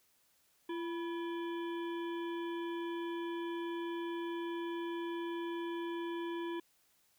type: harmonic tone with a mistuned harmonic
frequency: 340.6 Hz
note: F4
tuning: 43 cents flat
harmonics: 1 / 3 / 5 / 7 / 9 / 10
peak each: -37 / -45 / -51 / -56 / -57 / -56 dBFS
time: 0.69-6.6 s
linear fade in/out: 5 ms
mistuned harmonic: 3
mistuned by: -69 cents
effects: white hiss -72 dBFS RMS until 7.18 s